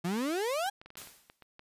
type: exponential sweep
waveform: 35% pulse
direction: up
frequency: 164.81 to 830 Hz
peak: -28 dBFS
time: 0.04-0.7 s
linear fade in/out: 10 ms
type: clicks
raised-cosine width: 0.3 ms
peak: -34 dBFS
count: 10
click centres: 0.664 / 0.815 / 0.86 / 0.904 / 0.955 / 1.017 / 1.073 / 1.299 / 1.423 / 1.594 s
type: noise with exponential decay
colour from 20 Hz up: white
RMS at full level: -42 dBFS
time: 0.97-1.43 s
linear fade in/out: 1 ms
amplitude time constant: 99 ms
effects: resampled to 32000 Hz